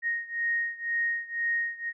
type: beating tone pair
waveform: sine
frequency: 1864.7 / 1866.7 Hz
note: A#6 / A#6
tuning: 0 / +2 cents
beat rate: 2 Hz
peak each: -29 / -31 dBFS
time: 0.02-1.93 s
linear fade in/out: 50 ms
effects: none